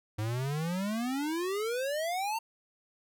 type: exponential sweep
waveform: square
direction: up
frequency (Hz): 103.8 to 920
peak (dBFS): -31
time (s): 0.18-2.39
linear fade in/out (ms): 10
effects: none